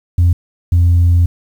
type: tone pair in turn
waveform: sine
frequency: 86.9 / 86.5 Hz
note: F2 / F2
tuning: -8 / -16 cents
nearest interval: unison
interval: 8 cents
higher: first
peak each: -5 dBFS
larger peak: neither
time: 0.18-0.33 / 0.72-1.26 s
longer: second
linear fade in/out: 5 ms
effects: tanh soft clip ceiling -5 dBFS + 7-bit